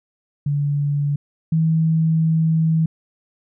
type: tone pair in turn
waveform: sine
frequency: 144.2 / 160.95 Hz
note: D3 / E3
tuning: -31 / -41 cents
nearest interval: major second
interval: 190 cents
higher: second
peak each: -17 / -14 dBFS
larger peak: second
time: 0.46-1.16 / 1.52-2.86 s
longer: second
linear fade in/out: 5 ms
effects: none